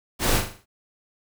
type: noise with echo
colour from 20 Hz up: pink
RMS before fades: -22 dBFS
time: 0.19-0.42 s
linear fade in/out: 50 ms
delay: 40 ms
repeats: 6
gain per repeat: -6 dB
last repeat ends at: 0.66 s
effects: none